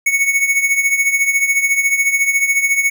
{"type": "tone with tremolo", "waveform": "square", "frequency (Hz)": 2217, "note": "C#7", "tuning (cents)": 0, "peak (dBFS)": -10, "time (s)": [0.06, 2.9], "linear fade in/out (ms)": 5, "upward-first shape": "triangle", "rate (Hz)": 14, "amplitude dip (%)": 75, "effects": []}